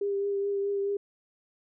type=tone with vibrato; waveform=sine; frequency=400 Hz; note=G4; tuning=35 cents sharp; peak=-26 dBFS; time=0.01-0.97 s; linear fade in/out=5 ms; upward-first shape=triangle; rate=4.7 Hz; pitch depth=21 cents each way; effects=none